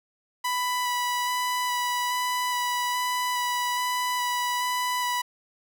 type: tone with vibrato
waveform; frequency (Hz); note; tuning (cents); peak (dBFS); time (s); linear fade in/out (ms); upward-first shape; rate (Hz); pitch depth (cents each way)
sawtooth; 987.8; B5; 0; -21; 0.44-5.22; 10; square; 1.2; 9
effects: none